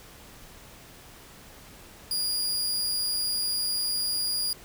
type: tone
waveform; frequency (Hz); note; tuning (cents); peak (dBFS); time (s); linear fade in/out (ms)
sawtooth; 4852; D#8; -44; -23; 2.11-4.53; 2
effects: pink hiss -49 dBFS RMS until 4.64 s